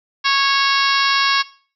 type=harmonic tone; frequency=551 Hz; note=C#5; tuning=11 cents flat; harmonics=2 / 3 / 4 / 5 / 6 / 7 / 8 / 9 / 10; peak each=-19 / -21 / -22 / -23 / -24 / -24 / -25 / -26 / -26 dBFS; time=0.24-1.43 s; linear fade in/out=20 ms; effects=noise-tail reverb RT60 0.4 s tail -18 dB re dry